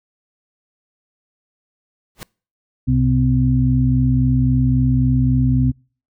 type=noise with exponential growth; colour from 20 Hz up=pink; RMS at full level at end=-27 dBFS; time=2.15-2.23 s; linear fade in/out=0 ms; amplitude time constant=16 ms
type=harmonic tone; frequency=63.7 Hz; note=C2; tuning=46 cents flat; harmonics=1 / 2 / 4; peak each=-20 / -15 / -18 dBFS; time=2.87-5.72 s; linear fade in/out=20 ms
effects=noise-tail reverb RT60 0.4 s tail -26 dB re dry